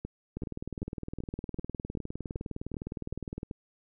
two click trains, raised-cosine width 3 ms, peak -23 / -23 dBFS, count 10 / 61, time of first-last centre 0.05-3.512 / 0.37-3.431 s, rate 2.6 / 19.6 Hz, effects none

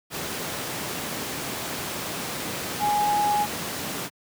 sine tone in noise, 830.6 Hz, G#5, in tune, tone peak -20 dBFS, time 2.79-3.47 s, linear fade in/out 50 ms, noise pink, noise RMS -30 dBFS, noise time 0.1-4.1 s, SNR +7 dB, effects high-pass 150 Hz 12 dB/octave

